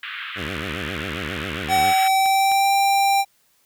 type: band-pass noise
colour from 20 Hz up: pink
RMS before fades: -32 dBFS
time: 0.03-2.08 s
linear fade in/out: 2 ms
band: 1300 to 3400 Hz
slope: 48 dB/octave
type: tone with vibrato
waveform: 10% pulse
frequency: 84.7 Hz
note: E2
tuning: 48 cents sharp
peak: -20 dBFS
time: 0.35-1.94 s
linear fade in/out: 50 ms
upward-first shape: sine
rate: 7.4 Hz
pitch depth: 280 cents each way
type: clicks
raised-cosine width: 0.3 ms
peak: -19 dBFS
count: 3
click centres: 1.368 / 2.259 / 2.517 s
type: tone with pitch glide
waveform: square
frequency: 760 to 790 Hz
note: F#5 to G5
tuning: +46 to +13 cents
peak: -16 dBFS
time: 1.68-3.25 s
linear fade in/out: 50 ms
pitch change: +67 cents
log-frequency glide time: 1.88-2.73 s
effects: white hiss -62 dBFS RMS until 3.65 s